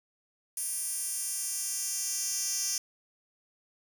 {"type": "tone with high-pass filter sweep", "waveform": "10% pulse", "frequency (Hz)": 392.6, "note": "G4", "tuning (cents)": 3, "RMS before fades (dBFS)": -33, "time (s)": [0.57, 2.78], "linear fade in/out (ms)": 2, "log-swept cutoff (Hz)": [9300, 6200], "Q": 2.5, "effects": ["9-bit"]}